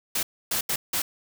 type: noise bursts at uneven times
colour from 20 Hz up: white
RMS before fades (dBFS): -26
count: 4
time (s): 0.15-0.23 / 0.51-0.61 / 0.69-0.76 / 0.93-1.02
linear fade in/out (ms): 5
effects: none